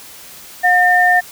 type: tone pair together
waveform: sine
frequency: 720 / 1805.9 Hz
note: F#5 / A6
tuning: -47 / +45 cents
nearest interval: octave + major third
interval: 1592 cents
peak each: -12 / -11 dBFS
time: 0.63-1.21 s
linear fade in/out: 20 ms
effects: white hiss -37 dBFS RMS until 1.31 s